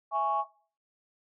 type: chord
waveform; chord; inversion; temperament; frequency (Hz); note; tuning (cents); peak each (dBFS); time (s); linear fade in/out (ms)
sine; C# minor; first; equal; 659.3 / 830.6 / 1108.7; E5 / G#5 / C#6; 0 / 0 / 0; -33 / -28 / -28; 0.11-0.45; 50
effects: noise-tail reverb RT60 0.4 s tail -18 dB re dry + tanh soft clip ceiling -17 dBFS